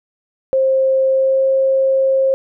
sine tone with pitch glide, 530 to 534 Hz, C5 to C5, +22 to +35 cents, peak -11 dBFS, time 0.53-2.34 s, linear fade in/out 0 ms, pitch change +13 cents, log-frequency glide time 1.09-1.45 s, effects none

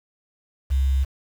sine tone with quantisation, 67.1 Hz, C2, 44 cents sharp, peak -17 dBFS, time 0.7-1.05 s, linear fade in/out 20 ms, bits 7, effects none

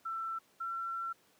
sine tone pair in turn, 1337 / 1353.3 Hz, E6 / E6, +24 / +45 cents, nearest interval unison, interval 21 cents, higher second, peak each -35 / -35 dBFS, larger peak neither, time 0.05-0.39 / 0.6-1.13 s, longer second, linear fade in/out 10 ms, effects pink hiss -67 dBFS RMS until 1.39 s + high-pass 200 Hz 12 dB/octave

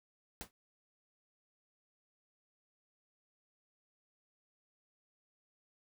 pink noise with exponential decay, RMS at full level -40 dBFS, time 0.41-0.51 s, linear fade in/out 0 ms, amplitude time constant 20 ms, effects none

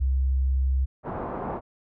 sine tone, 66 Hz, C2, 16 cents sharp, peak -20 dBFS, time 0-0.86 s, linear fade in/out 20 ms
white low-pass noise, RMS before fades -32 dBFS, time 1.03-1.61 s, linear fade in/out 50 ms, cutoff 990 Hz, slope 24 dB/octave
effects none

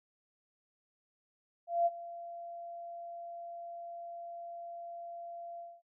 sine tone with ADSR envelope, 686 Hz, F5, 31 cents flat, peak -24 dBFS, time 1.67-5.82 s, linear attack 190 ms, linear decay 34 ms, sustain -18 dB, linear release 230 ms, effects noise-tail reverb RT60 0.1 s tail -26 dB re dry

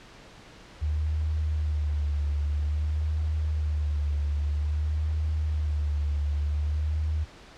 sine tone with vibrato, 75.1 Hz, D2, 39 cents sharp, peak -24 dBFS, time 0.81-7.25 s, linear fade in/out 20 ms, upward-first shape sine, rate 0.51 Hz, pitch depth 51 cents each way, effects pink hiss -49 dBFS RMS until 7.57 s + low-pass 5000 Hz 12 dB/octave

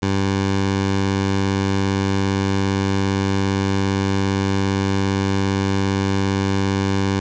15% pulse tone, 97.5 Hz, G2, 9 cents flat, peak -11 dBFS, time 0.02-7.2 s, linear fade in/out 10 ms, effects resampled to 16000 Hz + 7-bit

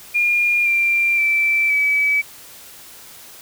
sine tone with pitch steps, 2416 / 2373 / 2331 / 2290 Hz, D7 / D7 / D7 / D7, +48 / +17 / -14 / -44 cents, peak -14 dBFS, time 0.14-2.22 s, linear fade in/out 20 ms, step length 520 ms, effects white hiss -41 dBFS RMS until 3.41 s

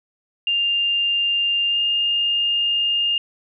sine tone with pitch glide, 2800 to 2821 Hz, F7 to F7, +4 to +17 cents, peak -17 dBFS, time 0.47-3.18 s, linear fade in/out 2 ms, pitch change +13 cents, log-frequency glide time 1.69-1.78 s, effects none

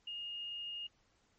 sine tone, 2845 Hz, F7, 31 cents sharp, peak -40 dBFS, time 0.07-0.87 s, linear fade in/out 5 ms, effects pink hiss -73 dBFS RMS until 1.38 s + MP3 32 kbps

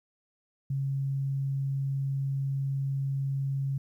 sine tone, 136.9 Hz, C#3, 21 cents flat, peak -27 dBFS, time 0.7-3.78 s, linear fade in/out 5 ms, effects 11-bit

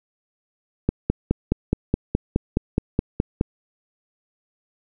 click train, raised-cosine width 3 ms, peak -5 dBFS, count 13, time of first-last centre 0.89-3.411 s, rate 4.76 Hz, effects none

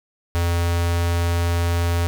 square tone with notch filter, 85.7 Hz, F2, 32 cents flat, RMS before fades -20 dBFS, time 0.35-2.07 s, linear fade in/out 0 ms, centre 190 Hz, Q 0.76, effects none

